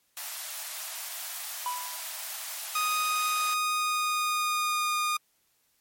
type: high-pass noise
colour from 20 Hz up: white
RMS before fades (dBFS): -37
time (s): 0.17-3.54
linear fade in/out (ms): 0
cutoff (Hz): 600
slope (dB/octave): 96
type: tone with exponential decay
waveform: triangle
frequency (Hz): 987.8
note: B5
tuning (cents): 0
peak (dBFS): -25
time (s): 1.66-2.22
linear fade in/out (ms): 1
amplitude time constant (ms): 120
type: tone with pitch glide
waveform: sawtooth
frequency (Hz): 1244.5 to 1221.7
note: D#6 to D#6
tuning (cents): 0 to -32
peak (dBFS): -22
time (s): 2.75-5.17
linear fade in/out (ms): 5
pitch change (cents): -32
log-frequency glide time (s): 3.23-4.94
effects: white hiss -70 dBFS RMS until 5.8 s + MP3 64 kbps